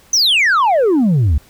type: exponential sweep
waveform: sine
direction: down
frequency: 6272 to 66.1 Hz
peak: -7 dBFS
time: 0.13-1.38 s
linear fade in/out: 5 ms
effects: tanh soft clip ceiling -9 dBFS + pink hiss -48 dBFS RMS until 1.49 s